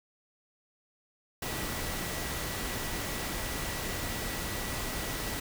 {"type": "tone in noise", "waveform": "sine", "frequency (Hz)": 1947, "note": "B6", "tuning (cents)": -25, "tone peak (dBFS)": -45, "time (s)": [1.42, 5.4], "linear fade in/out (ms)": 5, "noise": "pink", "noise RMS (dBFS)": -35, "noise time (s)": [1.42, 5.4], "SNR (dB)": -13, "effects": []}